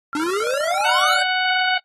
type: tone bursts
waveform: sine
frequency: 1374 Hz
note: F6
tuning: 29 cents flat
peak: -24 dBFS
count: 16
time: 0.13-1.188 s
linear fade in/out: 0 ms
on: 38 ms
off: 30 ms
type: exponential sweep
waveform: square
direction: up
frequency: 287.9 to 1568 Hz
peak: -21 dBFS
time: 0.15-1.22 s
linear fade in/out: 2 ms
type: tone with pitch glide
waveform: sine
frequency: 604 to 589.9 Hz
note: D5 to D5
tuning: +48 to +8 cents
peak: -29 dBFS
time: 0.42-1.24 s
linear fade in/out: 20 ms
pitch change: -40 cents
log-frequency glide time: 1.02-1.12 s
type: harmonic tone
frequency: 741 Hz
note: F#5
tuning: 2 cents sharp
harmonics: 1 / 2 / 3 / 4 / 5 / 6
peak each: -22 / -21 / -26 / -26 / -30 / -32 dBFS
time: 0.85-1.78 s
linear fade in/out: 5 ms
effects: noise-tail reverb RT60 0.1 s tail -20 dB re dry + AAC 32 kbps